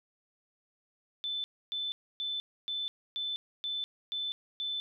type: tone bursts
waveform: sine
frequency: 3520 Hz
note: A7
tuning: in tune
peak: -32 dBFS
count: 8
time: 1.24-4.8 s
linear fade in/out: 0 ms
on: 200 ms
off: 280 ms
effects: none